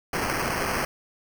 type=noise with sample-and-hold; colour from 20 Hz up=violet; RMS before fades=-27 dBFS; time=0.13-0.85 s; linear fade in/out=2 ms; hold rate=3675 Hz; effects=none